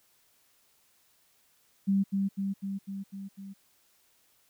sine tone with echo, 196 Hz, G3, in tune, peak -22 dBFS, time 1.87-2.04 s, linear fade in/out 20 ms, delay 250 ms, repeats 6, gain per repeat -3 dB, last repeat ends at 3.54 s, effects white hiss -67 dBFS RMS until 4.49 s

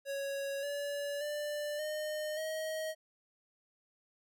square tone with pitch steps, 554.4 / 572.6 / 591.5 / 610.9 / 631 Hz, C#5 / D5 / D5 / D#5 / D#5, 0 / -44 / +12 / -32 / +24 cents, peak -36 dBFS, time 0.05-2.95 s, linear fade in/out 50 ms, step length 580 ms, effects none

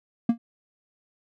triangle tone with exponential decay, 233.1 Hz, A#3, in tune, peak -11 dBFS, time 0.29-0.38 s, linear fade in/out 5 ms, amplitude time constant 19 ms, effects none

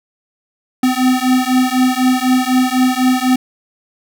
square beating tone pair, 253.4 / 257.4 Hz, B3 / C4, +45 / -28 cents, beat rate 4 Hz, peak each -15 dBFS, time 0.83-3.36 s, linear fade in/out 5 ms, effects none

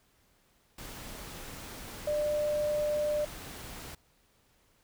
sine tone in noise, 597 Hz, D5, 28 cents sharp, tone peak -27 dBFS, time 2.07-3.25 s, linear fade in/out 5 ms, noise pink, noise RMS -44 dBFS, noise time 0.78-3.95 s, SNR +14 dB, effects pink hiss -68 dBFS RMS until 4.83 s

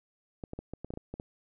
clicks, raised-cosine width 2 ms, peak -25 dBFS, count 10, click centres 0.438 / 0.534 / 0.59 / 0.736 / 0.846 / 0.905 / 0.938 / 0.974 / 1.14 / 1.199 s, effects none

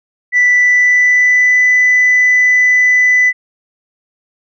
sine tone with pitch glide, 1975.5 to 1996.1 Hz, B6 to B6, 0 to +18 cents, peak -5 dBFS, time 0.32-3.33 s, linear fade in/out 50 ms, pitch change +18 cents, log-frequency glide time 0.52-1.63 s, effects tanh soft clip ceiling -4 dBFS

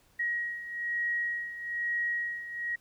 sine beating tone pair, 1896 / 1897.1 Hz, A#6 / A#6, +29 / +30 cents, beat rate 1.1 Hz, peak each -31 / -36 dBFS, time 0.19-2.76 s, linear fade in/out 10 ms, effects pink hiss -65 dBFS RMS until 2.8 s

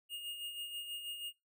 square tone with tremolo, 2845 Hz, F7, 31 cents sharp, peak -40 dBFS, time 0.09-1.33 s, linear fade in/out 50 ms, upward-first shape sine, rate 6.2 Hz, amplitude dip 50%, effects noise-tail reverb RT60 0.2 s tail -19 dB re dry

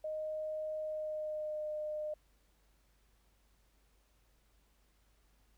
sine tone with pitch glide, 620 to 608.3 Hz, D#5 to D#5, -6 to -39 cents, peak -36 dBFS, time 0.04-2.14 s, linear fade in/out 5 ms, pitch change -33 cents, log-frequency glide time 0.79-1.7 s, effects added 50 Hz sine -69 dBFS peak until 5.57 s + pink hiss -74 dBFS RMS until 5.57 s

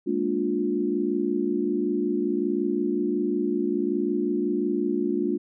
sine chord, Bb dominant seventh, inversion third, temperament equal with one note detuned, 207.7 / 233.1 / 293.7 / 355.1 Hz, Ab3 / Bb3 / D4 / F4, 0 / 0 / 0 / +29 cents, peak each -30 / -30 / -27 / -26 dBFS, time 0.06-5.38 s, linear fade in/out 20 ms, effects none

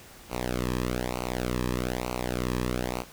sawtooth tone with flanger, 61.74 Hz, B1, in tune, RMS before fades -30 dBFS, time 0.29-3.05 s, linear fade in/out 50 ms, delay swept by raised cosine 0.57 to 1.41 ms, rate 1.1 Hz, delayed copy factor -0.95, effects pink hiss -49 dBFS RMS until 3.12 s

